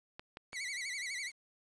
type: clicks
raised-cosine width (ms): 0.3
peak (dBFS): -29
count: 3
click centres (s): 0.195 / 0.371 / 0.531
type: tone with vibrato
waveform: sawtooth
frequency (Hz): 2105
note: C7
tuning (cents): +10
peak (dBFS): -34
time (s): 0.52-1.32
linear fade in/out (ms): 50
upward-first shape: sine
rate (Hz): 12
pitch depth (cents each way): 140
effects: resampled to 22050 Hz + 10-bit